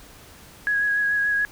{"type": "tone with vibrato", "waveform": "sine", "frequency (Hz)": 1661.2, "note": "G#6", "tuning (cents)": 0, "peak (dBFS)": -19, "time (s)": [0.67, 1.45], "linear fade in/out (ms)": 0, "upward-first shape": "sine", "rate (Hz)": 6.9, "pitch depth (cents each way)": 18, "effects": ["pink hiss -47 dBFS RMS until 1.51 s"]}